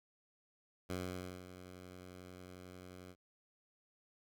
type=tone with ADSR envelope; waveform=10% pulse; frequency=91.2 Hz; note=F#2; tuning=24 cents flat; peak=-30 dBFS; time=0.89-3.16 s; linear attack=15 ms; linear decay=530 ms; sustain=-13 dB; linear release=61 ms; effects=none